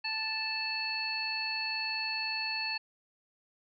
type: harmonic tone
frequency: 879 Hz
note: A5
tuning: 2 cents flat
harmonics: 1 / 2 / 3 / 5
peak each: -41 / -41 / -35 / -35 dBFS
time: 0.04-2.78 s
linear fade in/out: 10 ms
effects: none